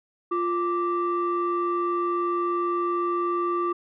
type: tone pair together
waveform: sine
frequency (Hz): 349.2 / 1171.9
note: F4 / D6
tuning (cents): 0 / -4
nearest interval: octave + major sixth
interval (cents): 2096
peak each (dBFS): -24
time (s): 0.31-3.73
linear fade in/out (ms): 10
effects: tanh soft clip ceiling -18 dBFS